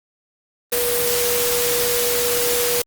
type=tone in noise; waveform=sine; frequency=482.8 Hz; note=B4; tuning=39 cents flat; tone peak=-21 dBFS; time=0.72-2.82 s; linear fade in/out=5 ms; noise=white; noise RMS=-21 dBFS; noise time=0.72-2.82 s; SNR=-3 dB; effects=Opus 32 kbps